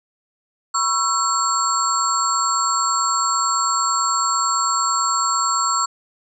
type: tone cluster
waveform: sine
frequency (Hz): 976 / 1105 / 1334 / 4369 / 7500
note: B5 / C#6 / E6 / C#8 / A#8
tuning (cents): -21 / -6 / +20 / -26 / +10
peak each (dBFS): -30 / -22 / -21 / -28 / -22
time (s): 0.74-5.86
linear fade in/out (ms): 10
effects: none